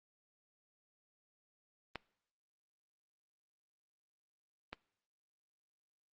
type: clicks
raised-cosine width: 0.3 ms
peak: -23 / -26 dBFS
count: 2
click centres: 1.957 / 4.73 s
effects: noise-tail reverb RT60 0.7 s tail -23 dB re dry + Opus 32 kbps